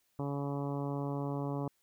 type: harmonic tone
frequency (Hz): 141.3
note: C#3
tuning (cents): +34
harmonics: 1 / 2 / 3 / 4 / 5 / 6 / 7 / 8 / 9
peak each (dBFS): -36 / -38 / -42 / -44 / -47 / -47 / -48 / -50 / -60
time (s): 0.19-1.68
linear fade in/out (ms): 2
effects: white hiss -75 dBFS RMS until 1.82 s